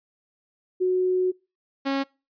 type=tone pair in turn; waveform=sine / sawtooth; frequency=368 / 273.6 Hz; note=F#4 / C#4; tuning=-9 / -23 cents; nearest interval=perfect fourth; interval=514 cents; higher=first; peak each=-19 dBFS; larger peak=neither; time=0.8-1.32 / 1.85-2.04 s; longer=first; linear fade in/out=20 ms; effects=noise-tail reverb RT60 0.3 s tail -25 dB re dry + resampled to 11025 Hz